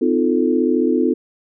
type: chord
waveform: sine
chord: F dominant seventh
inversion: second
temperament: equal with one note detuned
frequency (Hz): 255.5 / 311.1 / 349.2 / 440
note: C4 / Eb4 / F4 / A4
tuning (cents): -41 / 0 / 0 / 0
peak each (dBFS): -18 / -20 / -19 / -21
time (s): 0.01-1.14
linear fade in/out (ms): 10
effects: none